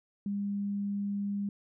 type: tone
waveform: sine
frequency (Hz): 201.6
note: G3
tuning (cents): +49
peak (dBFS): -30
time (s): 0.26-1.49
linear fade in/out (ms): 2
effects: none